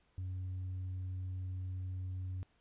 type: tone with tanh clipping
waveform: sine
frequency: 92.5 Hz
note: F#2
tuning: in tune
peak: -38 dBFS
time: 0.18-2.43 s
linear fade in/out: 0 ms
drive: 1 dB
effects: pink hiss -73 dBFS RMS until 2.6 s + resampled to 8000 Hz